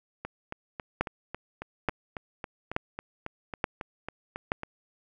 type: two click trains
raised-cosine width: 0.5 ms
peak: -10 / -20 dBFS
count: 5 / 17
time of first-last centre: 1.01-4.519 / 0.25-4.634 s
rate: 1.14 / 3.65 Hz
effects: none